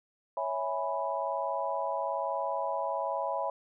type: chord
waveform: sine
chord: C# minor seventh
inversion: none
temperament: equal with one note detuned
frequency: 554.4 / 655.5 / 830.6 / 987.8 Hz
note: C#5 / E5 / G#5 / B5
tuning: 0 / -10 / 0 / 0 cents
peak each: -35 / -35 / -36 / -34 dBFS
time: 0.37-3.5 s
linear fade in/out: 2 ms
effects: none